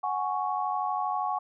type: chord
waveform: sine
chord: F# suspended second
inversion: none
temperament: just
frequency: 740 / 832.5 / 1110 Hz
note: F#5 / G#5 / C#6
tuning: 0 / +4 / +2 cents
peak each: -31 dBFS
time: 0.03-1.39 s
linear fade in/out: 10 ms
effects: none